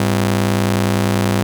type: ring-modulated tone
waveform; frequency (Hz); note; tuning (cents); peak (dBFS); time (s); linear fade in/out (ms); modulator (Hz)
sawtooth; 150; D3; +37; -7; 0-1.43; 2; 45.2
effects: none